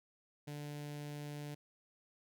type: tone with notch filter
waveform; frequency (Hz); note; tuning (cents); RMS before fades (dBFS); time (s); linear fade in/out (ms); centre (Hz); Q
sawtooth; 146.83; D3; 0; -45; 0.47-1.55; 10; 1200; 1.8
effects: none